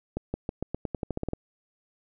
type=accelerating click train; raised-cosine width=2 ms; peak=-16 dBFS; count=13; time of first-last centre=0.17-1.334 s; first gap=170 ms; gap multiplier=0.89; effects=none